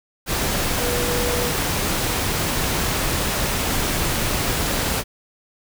sine tone in noise, 486.2 Hz, B4, 27 cents flat, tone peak -25 dBFS, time 0.78-1.52 s, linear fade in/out 50 ms, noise pink, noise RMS -22 dBFS, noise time 0.26-5.04 s, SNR -6 dB, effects none

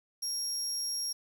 30% pulse tone, 5588 Hz, F8, in tune, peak -28 dBFS, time 0.22-1.13 s, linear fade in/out 10 ms, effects 10-bit

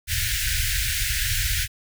pink band-stop noise, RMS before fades -24 dBFS, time 0.07-1.68 s, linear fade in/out 50 ms, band 120 to 1500 Hz, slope 96 dB/octave, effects none

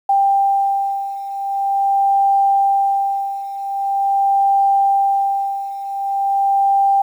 sine beating tone pair, 790 / 790.44 Hz, G5 / G5, +13 / +14 cents, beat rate 0.44 Hz, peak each -19 / -15 dBFS, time 0.09-7.02 s, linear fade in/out 5 ms, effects 8-bit

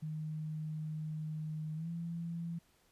sine tone with pitch glide, 155.2 to 168.27 Hz, D#3 to E3, -4 to +36 cents, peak -37 dBFS, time 0.02-2.59 s, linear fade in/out 10 ms, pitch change +140 cents, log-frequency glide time 1.75-1.89 s, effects pink hiss -70 dBFS RMS until 2.91 s + resampled to 32000 Hz

